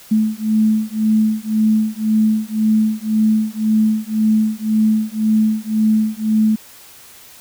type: beating tone pair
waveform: sine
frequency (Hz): 216.2 / 218.1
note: A3 / A3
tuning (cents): -30 / -15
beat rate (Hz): 1.9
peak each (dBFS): -16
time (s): 0.11-6.56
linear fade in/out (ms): 10
effects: white hiss -42 dBFS RMS until 7.4 s